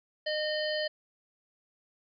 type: harmonic tone with a mistuned harmonic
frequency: 612 Hz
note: D#5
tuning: 29 cents flat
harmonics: 1 / 3 / 5 / 7 / 8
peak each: -31 / -36 / -38 / -39 / -40 dBFS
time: 0.26-0.88 s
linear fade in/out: 10 ms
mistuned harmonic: 8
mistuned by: -28 cents
effects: none